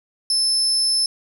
35% pulse tone, 5260 Hz, E8, 5 cents flat, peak -14 dBFS, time 0.3-1.06 s, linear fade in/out 2 ms, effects none

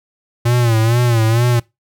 square tone with vibrato, 116.54 Hz, A#2, in tune, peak -12 dBFS, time 0.45-1.6 s, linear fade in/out 10 ms, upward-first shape sine, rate 2.2 Hz, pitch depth 90 cents each way, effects noise-tail reverb RT60 0.2 s tail -22 dB re dry

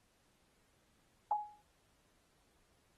sine tone with exponential decay, 837 Hz, G#5, 13 cents sharp, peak -29 dBFS, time 1.31-1.62 s, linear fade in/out 2 ms, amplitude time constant 66 ms, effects pink hiss -74 dBFS RMS until 2.97 s + AAC 32 kbps

